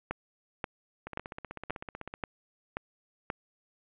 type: two click trains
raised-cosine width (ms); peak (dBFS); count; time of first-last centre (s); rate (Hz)
0.5; -24 / -17; 18 / 7; 1.07-2.139 / 0.11-3.301; 15.9 / 1.88
effects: resampled to 8000 Hz + 8-bit